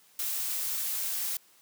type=noise; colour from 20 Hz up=blue; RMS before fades=-32 dBFS; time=0.19-1.37 s; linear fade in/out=2 ms; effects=white hiss -61 dBFS RMS until 1.61 s + high-pass 150 Hz 12 dB/octave